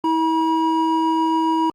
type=tone pair together; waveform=triangle; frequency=323.2 / 962.4 Hz; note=E4 / B5; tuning=-34 / -45 cents; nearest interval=octave + perfect fifth; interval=1889 cents; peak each=-17 dBFS; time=0.04-1.7 s; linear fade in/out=2 ms; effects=Opus 24 kbps